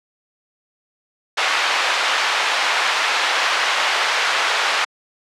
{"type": "band-pass noise", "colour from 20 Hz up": "pink", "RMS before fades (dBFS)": -19, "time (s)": [1.37, 4.85], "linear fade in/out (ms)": 10, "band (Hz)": [930, 3700], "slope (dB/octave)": 12, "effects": ["high-pass 400 Hz 12 dB/octave", "low-pass 10000 Hz 12 dB/octave"]}